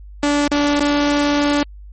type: tone with dropouts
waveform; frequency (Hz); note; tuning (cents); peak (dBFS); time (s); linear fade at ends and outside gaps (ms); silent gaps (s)
sawtooth; 290; D4; -22; -10; 0.23-1.63; 2; 0.478-0.515 / 0.797-0.805
effects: added 50 Hz sine -34 dBFS peak until 1.92 s + MP3 32 kbps